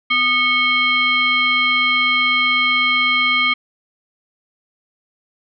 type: tone with frequency modulation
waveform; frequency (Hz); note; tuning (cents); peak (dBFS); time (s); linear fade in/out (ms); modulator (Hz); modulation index
sine; 2204; C#7; -11; -13; 0.1-3.54; 10; 976; 1
effects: none